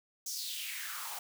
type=noise with high-pass filter sweep; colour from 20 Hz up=white; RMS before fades=-40 dBFS; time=0.26-1.19 s; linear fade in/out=5 ms; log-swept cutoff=6200 to 740 Hz; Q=4; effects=none